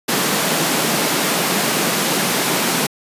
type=high-pass noise; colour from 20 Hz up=pink; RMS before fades=-18 dBFS; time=0.08-2.87 s; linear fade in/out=10 ms; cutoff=150 Hz; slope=48 dB/octave; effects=resampled to 32000 Hz